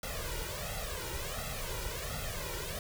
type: noise with flanger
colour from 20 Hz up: pink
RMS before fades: -38 dBFS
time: 0.03-2.79 s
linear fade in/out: 2 ms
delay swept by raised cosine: 1.5 to 2.11 ms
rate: 1.4 Hz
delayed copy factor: +1
effects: none